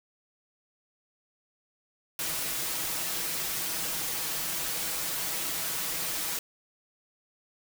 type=noise with comb filter; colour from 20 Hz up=white; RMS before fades=-32 dBFS; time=2.19-6.39 s; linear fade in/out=2 ms; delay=6.2 ms; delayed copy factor=+0.65; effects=none